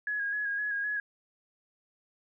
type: tone with vibrato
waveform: sine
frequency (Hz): 1661.2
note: G#6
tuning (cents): 0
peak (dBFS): -29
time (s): 0.07-1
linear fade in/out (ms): 2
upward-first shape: square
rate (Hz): 3.9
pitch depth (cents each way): 28
effects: none